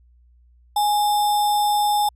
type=tone with sample-and-hold; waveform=sine; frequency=831 Hz; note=G#5; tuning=1 cent sharp; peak=-16 dBFS; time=0.76-2.09 s; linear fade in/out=5 ms; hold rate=4410 Hz; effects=added 60 Hz sine -51 dBFS peak until 2.15 s + resampled to 32000 Hz